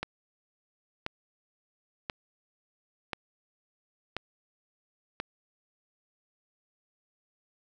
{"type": "click train", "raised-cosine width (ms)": 0.3, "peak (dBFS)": -16, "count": 6, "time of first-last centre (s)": [0.03, 5.201], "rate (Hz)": 0.967, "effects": []}